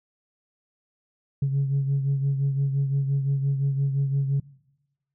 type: beating tone pair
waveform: sine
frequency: 137.7 / 143.5 Hz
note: C#3 / D3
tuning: -11 / -40 cents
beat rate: 5.8 Hz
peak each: -20 / -28 dBFS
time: 1.42-4.4 s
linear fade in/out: 5 ms
effects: noise-tail reverb RT60 1.0 s tail -23 dB re dry + tanh soft clip ceiling -17 dBFS